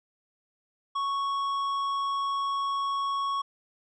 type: tone with tanh clipping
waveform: sine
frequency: 1108.7 Hz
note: C#6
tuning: in tune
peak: -28 dBFS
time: 0.95-3.42 s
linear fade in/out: 10 ms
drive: 9 dB
effects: none